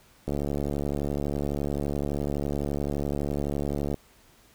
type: click train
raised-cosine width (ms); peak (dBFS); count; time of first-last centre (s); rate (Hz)
2; -16; 264; 0.28-3.943; 71.8
effects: pink hiss -58 dBFS RMS until 4.54 s